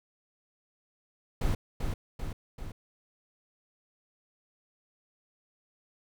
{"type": "noise with echo", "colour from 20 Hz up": "brown", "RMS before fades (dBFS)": -27, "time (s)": [1.41, 1.55], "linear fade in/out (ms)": 5, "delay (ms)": 390, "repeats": 3, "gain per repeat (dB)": -4, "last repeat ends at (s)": 2.72, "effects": []}